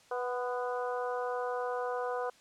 harmonic tone with a mistuned harmonic, 246.9 Hz, B3, in tune, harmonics 2 / 3 / 4 / 5 / 6, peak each -34 / -38 / -40 / -42 / -44 dBFS, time 0.11-2.3 s, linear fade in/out 5 ms, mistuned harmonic 4, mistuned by +28 cents, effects white hiss -61 dBFS RMS until 2.4 s + low-pass 7000 Hz 12 dB/octave

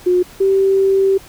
sine tone pair in turn, 360 / 388 Hz, F#4 / G4, -47 / -18 cents, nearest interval minor second, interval 129 cents, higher second, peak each -10 dBFS, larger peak neither, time 0.06-0.23 / 0.4-1.18 s, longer second, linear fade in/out 10 ms, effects pink hiss -41 dBFS RMS until 1.28 s

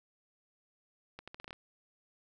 accelerating click train, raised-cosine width 0.3 ms, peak -29 dBFS, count 8, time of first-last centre 1.19-1.53 s, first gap 86 ms, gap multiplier 0.8, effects none

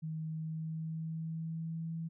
sine tone with pitch glide, 158.3 to 163.98 Hz, D#3 to E3, +30 to -9 cents, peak -36 dBFS, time 0.02-2.09 s, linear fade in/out 20 ms, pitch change +61 cents, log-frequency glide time 0.27-1.95 s, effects none

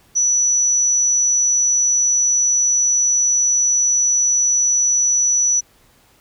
sine tone, 5920 Hz, F#8, in tune, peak -13 dBFS, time 0.15-5.61 s, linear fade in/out 20 ms, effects pink hiss -54 dBFS RMS until 6.2 s

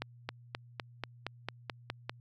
accelerating click train, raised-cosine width 0.3 ms, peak -19 dBFS, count 10, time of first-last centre 0.02-2.095 s, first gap 270 ms, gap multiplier 0.96, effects added 120 Hz sine -53 dBFS peak until 2.2 s

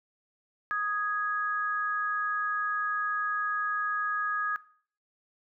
sine tone pair together, 1246.3 / 1661.2 Hz, D#6 / G#6, +2 / 0 cents, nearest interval perfect fourth, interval 498 cents, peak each -30 / -30 dBFS, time 0.71-4.56 s, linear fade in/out 0 ms, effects noise-tail reverb RT60 0.5 s tail -19 dB re dry

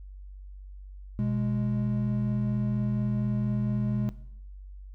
triangle tone pair together, 123.47 / 207.7 Hz, B2 / G#3, 0 / 0 cents, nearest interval major sixth, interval 900 cents, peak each -26 dBFS, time 1.19-4.09 s, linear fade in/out 0 ms, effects noise-tail reverb RT60 0.7 s tail -17 dB re dry + added 48 Hz sine -41 dBFS peak until 4.94 s

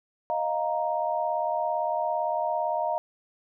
sine chord, Eb suspended second, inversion none, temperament just, 622.3 / 700 / 933.4 Hz, Eb5 / F5 / Bb5, 0 / +4 / +2 cents, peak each -29 dBFS, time 0.3-2.98 s, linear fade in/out 0 ms, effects none

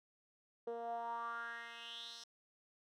10% pulse tone with band-pass filter sweep, 233.1 Hz, A#3, in tune, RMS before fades -45 dBFS, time 0.67-2.24 s, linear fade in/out 5 ms, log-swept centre 480 to 5000 Hz, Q 5.2, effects none

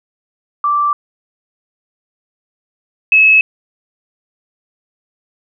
sine tone pair in turn, 1170 / 2584 Hz, D6 / E7, -7 / -35 cents, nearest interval octave + major second, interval 1372 cents, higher second, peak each -11 / -5 dBFS, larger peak second, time 0.64-0.93 / 3.12-3.41 s, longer neither, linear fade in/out 2 ms, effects none

